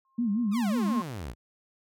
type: tone with exponential growth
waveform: sine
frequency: 1066 Hz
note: C6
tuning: 32 cents sharp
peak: -30 dBFS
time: 0.05-1.02 s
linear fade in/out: 1 ms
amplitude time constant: 210 ms
type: tone with vibrato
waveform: sine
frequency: 220 Hz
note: A3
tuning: in tune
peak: -24 dBFS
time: 0.18-1.01 s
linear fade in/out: 10 ms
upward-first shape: sine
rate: 5.5 Hz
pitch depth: 180 cents each way
type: exponential sweep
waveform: sawtooth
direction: down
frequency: 1318.5 to 50.4 Hz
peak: -31 dBFS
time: 0.51-1.35 s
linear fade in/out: 50 ms
effects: none